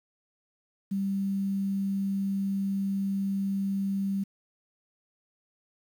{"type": "tone with quantisation", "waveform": "sine", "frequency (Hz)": 196, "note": "G3", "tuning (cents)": 0, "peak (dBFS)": -26, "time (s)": [0.91, 4.24], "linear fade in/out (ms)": 10, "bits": 9, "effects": []}